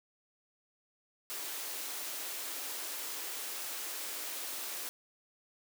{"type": "high-pass noise", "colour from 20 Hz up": "white", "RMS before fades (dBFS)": -40, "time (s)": [1.3, 4.89], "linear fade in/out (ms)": 0, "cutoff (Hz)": 270, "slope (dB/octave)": 48, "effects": []}